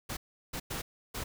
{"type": "noise bursts at uneven times", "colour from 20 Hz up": "pink", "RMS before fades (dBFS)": -37, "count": 4, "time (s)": [[0.09, 0.17], [0.53, 0.6], [0.7, 0.82], [1.14, 1.24]], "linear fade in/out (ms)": 10, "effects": []}